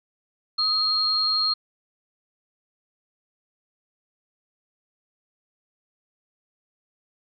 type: tone pair together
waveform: sine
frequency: 1259 / 4235 Hz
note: D#6 / C8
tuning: +20 / +20 cents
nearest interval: octave + major sixth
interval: 2100 cents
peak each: -30 / -20 dBFS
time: 0.58-1.54 s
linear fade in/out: 10 ms
effects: none